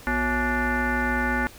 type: tone with frequency modulation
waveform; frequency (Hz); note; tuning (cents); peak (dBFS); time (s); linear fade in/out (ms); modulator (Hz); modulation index
sine; 856; A5; -48; -21; 0.07-1.47; 0; 305; 3.4
effects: pink hiss -46 dBFS RMS until 1.58 s